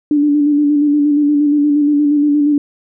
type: tone with vibrato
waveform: sine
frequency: 292.7 Hz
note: D4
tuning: 6 cents flat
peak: -9 dBFS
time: 0.11-2.58 s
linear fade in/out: 2 ms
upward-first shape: square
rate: 8.5 Hz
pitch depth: 27 cents each way
effects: none